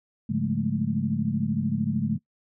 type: tone cluster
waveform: sine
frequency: 104.2 / 141.7 / 175.9 / 208.1 / 221.2 Hz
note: G#2 / C#3 / F3 / G#3 / A3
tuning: +6 / +38 / +13 / +4 / +9 cents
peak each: -34 / -29 / -32 / -28 / -28 dBFS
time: 0.29-2.18 s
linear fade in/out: 10 ms
effects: noise-tail reverb RT60 0.1 s tail -19 dB re dry